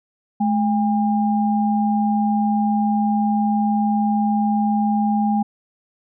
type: tone pair together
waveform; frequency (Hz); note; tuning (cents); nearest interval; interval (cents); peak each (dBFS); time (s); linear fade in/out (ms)
sine; 213.5 / 806; G#3 / G5; +48 / +48; octave + major seventh; 2300; -17 / -21; 0.4-5.43; 10
effects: none